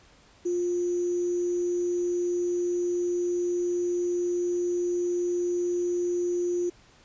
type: tone with sample-and-hold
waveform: sine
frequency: 352.4 Hz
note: F4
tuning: 16 cents sharp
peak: -24 dBFS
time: 0.45-6.7 s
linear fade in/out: 10 ms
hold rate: 6300 Hz
effects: pink hiss -57 dBFS RMS until 7.04 s + resampled to 16000 Hz